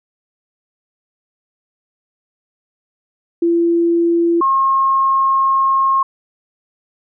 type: tone pair in turn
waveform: sine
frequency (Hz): 339.2 / 1076.9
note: E4 / C6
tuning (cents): +50 / +50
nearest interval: octave + minor sixth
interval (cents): 2000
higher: second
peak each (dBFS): -11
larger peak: neither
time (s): 3.42-4.41 / 4.41-6.03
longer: second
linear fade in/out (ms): 5
effects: none